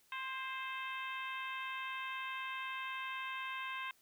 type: harmonic tone with a mistuned harmonic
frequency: 524 Hz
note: C5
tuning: 2 cents sharp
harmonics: 2 / 3 / 4 / 5 / 6 / 7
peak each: -43 / -46 / -47 / -46 / -51 / -55 dBFS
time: 0.12-3.91 s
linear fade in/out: 2 ms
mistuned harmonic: 3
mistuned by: +23 cents
effects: white hiss -70 dBFS RMS until 4.01 s